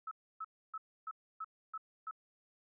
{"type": "tone bursts", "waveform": "sine", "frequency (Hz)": 1300, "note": "E6", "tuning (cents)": -24, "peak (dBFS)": -39, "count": 7, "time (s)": [0.07, 2.111], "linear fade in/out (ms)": 5, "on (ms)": 43, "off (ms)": 290, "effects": []}